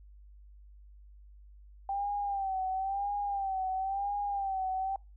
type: tone with vibrato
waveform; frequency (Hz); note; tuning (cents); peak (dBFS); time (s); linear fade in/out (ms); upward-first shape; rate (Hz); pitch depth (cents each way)
sine; 784; G5; 0; -30; 1.89-4.96; 2; sine; 0.98; 70
effects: noise-tail reverb RT60 0.3 s tail -26 dB re dry + added 50 Hz sine -51 dBFS peak until 5.16 s